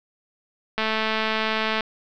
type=click train; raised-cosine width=0.3 ms; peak=-8 dBFS; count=226; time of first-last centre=0.78-1.807 s; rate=219 Hz; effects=low-pass 5000 Hz 12 dB/octave